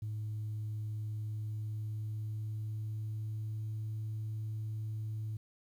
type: tone with pitch glide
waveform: sine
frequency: 107.4 to 108.77 Hz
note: A2 to A2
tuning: -41 to -19 cents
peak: -34 dBFS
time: 0.02-5.37 s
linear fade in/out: 5 ms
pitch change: +22 cents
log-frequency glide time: 1.24-3.96 s
effects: tanh soft clip ceiling -33 dBFS + 11-bit